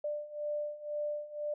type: beating tone pair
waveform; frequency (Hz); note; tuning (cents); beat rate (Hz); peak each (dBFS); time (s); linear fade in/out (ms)
sine; 592 / 594; D5 / D5; +14 / +20; 2; -39 / -36; 0.04-1.54; 5
effects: none